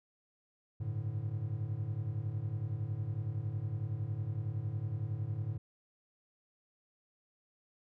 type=chord; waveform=triangle; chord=G suspended second; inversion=none; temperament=equal with one note detuned; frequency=99.14 / 110 / 146.83 Hz; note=G2 / A2 / D3; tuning=+20 / 0 / 0 cents; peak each=-38 / -34 / -40 dBFS; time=0.8-5.58 s; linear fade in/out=10 ms; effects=none